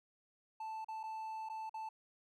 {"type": "tone with dropouts", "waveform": "triangle", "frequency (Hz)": 880, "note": "A5", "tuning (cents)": 0, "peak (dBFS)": -39, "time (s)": [0.6, 1.89], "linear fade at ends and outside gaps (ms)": 5, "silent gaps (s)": [[0.846, 0.884], [1.032, 1.036], [1.489, 1.497], [1.695, 1.741]], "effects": []}